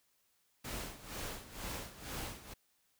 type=noise with tremolo; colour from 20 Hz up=pink; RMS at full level=-41 dBFS; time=0.64-2.54 s; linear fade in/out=10 ms; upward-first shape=sine; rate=2.1 Hz; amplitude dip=80%; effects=white hiss -75 dBFS RMS until 2.99 s